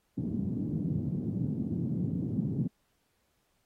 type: band-pass noise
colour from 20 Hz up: white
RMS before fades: -32 dBFS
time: 0.17-2.68 s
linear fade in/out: 10 ms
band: 110 to 240 Hz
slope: 24 dB/octave
effects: pink hiss -75 dBFS RMS until 3.65 s + AAC 48 kbps